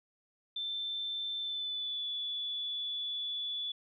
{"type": "tone with pitch glide", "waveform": "sine", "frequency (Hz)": [3548, 3443], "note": ["A7", "A7"], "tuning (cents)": [14, -38], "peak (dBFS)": -34, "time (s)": [0.56, 3.72], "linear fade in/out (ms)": 5, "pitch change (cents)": -52, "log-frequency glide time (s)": [1.39, 2.06], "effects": []}